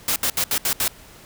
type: noise bursts at uneven times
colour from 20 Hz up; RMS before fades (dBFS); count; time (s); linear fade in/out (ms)
white; -21; 6; 0.08-0.16 / 0.23-0.3 / 0.37-0.44 / 0.51-0.58 / 0.65-0.73 / 0.8-0.88; 2
effects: pink hiss -46 dBFS RMS until 1.25 s